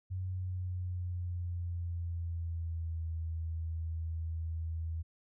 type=tone with pitch glide; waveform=sine; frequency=92.5 to 81.46 Hz; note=F#2 to E2; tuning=0 to -20 cents; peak=-34 dBFS; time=0.1-5.03 s; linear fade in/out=20 ms; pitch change=-220 cents; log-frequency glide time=0.27-3.05 s; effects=none